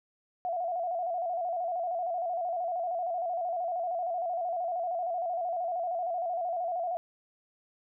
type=tone with vibrato; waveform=sine; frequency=698 Hz; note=F5; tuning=1 cent flat; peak=-29 dBFS; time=0.45-6.97 s; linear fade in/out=0 ms; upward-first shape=square; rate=13 Hz; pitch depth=69 cents each way; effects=none